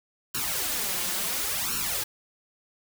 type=noise with flanger; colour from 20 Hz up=white; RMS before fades=-29 dBFS; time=0.34-2.04 s; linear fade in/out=10 ms; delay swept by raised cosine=0.71 to 5.71 ms; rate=0.71 Hz; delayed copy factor=+1; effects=none